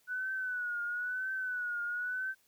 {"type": "tone with vibrato", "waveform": "sine", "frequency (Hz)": 1480, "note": "F#6", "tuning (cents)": 0, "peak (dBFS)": -33, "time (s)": [0.07, 2.35], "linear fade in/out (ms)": 50, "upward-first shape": "triangle", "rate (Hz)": 1, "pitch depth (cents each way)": 80, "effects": ["white hiss -70 dBFS RMS until 2.47 s"]}